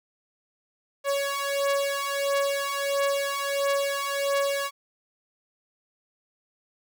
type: beating tone pair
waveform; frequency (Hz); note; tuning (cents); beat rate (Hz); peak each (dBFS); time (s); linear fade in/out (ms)
sawtooth; 558 / 559.5; C#5 / C#5; +11 / +16; 1.5; -24 / -23; 1.04-4.71; 50
effects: none